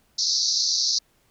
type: band-pass noise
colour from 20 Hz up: pink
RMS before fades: -23 dBFS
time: 0.18-0.99 s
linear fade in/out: 10 ms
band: 4100 to 6100 Hz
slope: 96 dB/octave
effects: pink hiss -64 dBFS RMS until 1.3 s